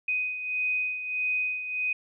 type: beating tone pair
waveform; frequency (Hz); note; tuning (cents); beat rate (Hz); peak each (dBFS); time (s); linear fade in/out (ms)
sine; 2500 / 2501.6; D#7 / D#7; +8 / +9; 1.6; -27 / -34; 0.08-1.93; 5
effects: none